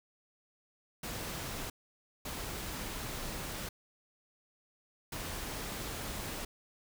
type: noise bursts at uneven times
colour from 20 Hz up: pink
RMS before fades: -40 dBFS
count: 3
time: 1.03-1.7 / 2.25-3.69 / 5.12-6.45 s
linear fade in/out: 5 ms
effects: none